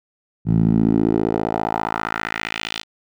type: tone with band-pass filter sweep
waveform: 10% pulse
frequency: 55 Hz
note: A1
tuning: in tune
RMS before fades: -20 dBFS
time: 0.45-2.84 s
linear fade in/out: 50 ms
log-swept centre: 140 to 3800 Hz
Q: 2.1
effects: none